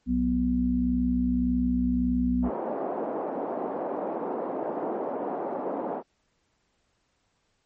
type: harmonic tone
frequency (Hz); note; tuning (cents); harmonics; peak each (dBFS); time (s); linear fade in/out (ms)
61.74; B1; 0; 1 / 3 / 4; -30 / -30 / -23; 0.06-2.51; 50
type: band-pass noise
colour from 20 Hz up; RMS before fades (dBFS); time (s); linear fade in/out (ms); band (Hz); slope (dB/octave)
white; -31; 2.42-6.03; 50; 240 to 780; 24
effects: pink hiss -72 dBFS RMS until 7.65 s + MP3 32 kbps